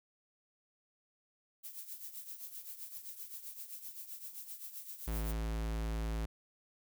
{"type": "noise with tremolo", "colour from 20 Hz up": "violet", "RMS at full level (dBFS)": -44, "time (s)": [1.63, 5.33], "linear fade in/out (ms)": 20, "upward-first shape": "triangle", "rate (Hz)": 7.7, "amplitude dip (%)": 75}
{"type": "tone", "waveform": "square", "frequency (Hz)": 55, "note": "A1", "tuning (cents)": 0, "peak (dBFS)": -35, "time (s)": [5.07, 6.26], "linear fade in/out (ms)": 10}
{"effects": []}